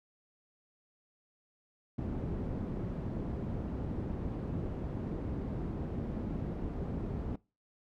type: low-pass noise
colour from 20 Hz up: white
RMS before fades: -37 dBFS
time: 1.98-7.36 s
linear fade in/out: 5 ms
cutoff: 240 Hz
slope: 12 dB/octave
effects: noise-tail reverb RT60 0.3 s tail -23 dB re dry